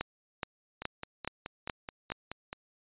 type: two click trains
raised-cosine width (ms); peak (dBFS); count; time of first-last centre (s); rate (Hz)
0.3; -16 / -22; 6 / 9; 0.01-2.12 / 0.82-2.529; 2.37 / 4.68
effects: resampled to 8000 Hz